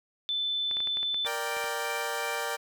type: tone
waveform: sine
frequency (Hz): 3520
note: A7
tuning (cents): 0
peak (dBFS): -27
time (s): 0.29-1.27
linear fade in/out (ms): 0
type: clicks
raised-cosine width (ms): 0.3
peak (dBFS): -25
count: 10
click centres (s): 0.712 / 0.769 / 0.804 / 0.873 / 0.971 / 1.03 / 1.144 / 1.249 / 1.568 / 1.642
type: chord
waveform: 15% pulse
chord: G minor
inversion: first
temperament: equal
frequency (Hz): 466.2 / 587.3 / 784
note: Bb4 / D5 / G5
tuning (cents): 0 / 0 / 0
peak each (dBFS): -28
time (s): 1.25-2.57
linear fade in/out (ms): 20
effects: none